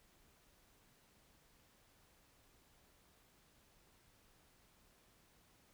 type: silence
effects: pink hiss -70 dBFS RMS until 5.73 s